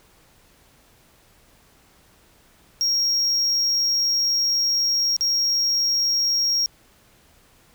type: tone with dropouts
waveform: triangle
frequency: 5588 Hz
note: F8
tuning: in tune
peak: -17 dBFS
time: 2.81-6.66 s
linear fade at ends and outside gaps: 0 ms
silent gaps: 5.165-5.209 s
effects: pink hiss -56 dBFS RMS until 7.74 s